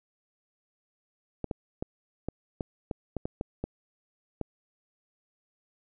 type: clicks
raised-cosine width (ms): 2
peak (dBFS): -18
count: 11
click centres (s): 1.443 / 1.512 / 1.825 / 2.286 / 2.608 / 2.912 / 3.167 / 3.255 / 3.411 / 3.64 / 4.413
effects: none